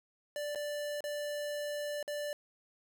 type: tone with dropouts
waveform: square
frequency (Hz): 587.3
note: D5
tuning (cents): 0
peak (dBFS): -36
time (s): 0.36-2.33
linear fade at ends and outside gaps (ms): 1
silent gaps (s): 0.549-0.557 / 1.006-1.04 / 2.028-2.078
effects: none